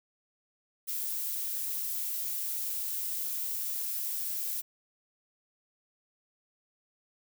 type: noise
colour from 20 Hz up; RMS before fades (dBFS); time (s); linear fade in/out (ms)
violet; -34; 0.87-4.62; 20
effects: none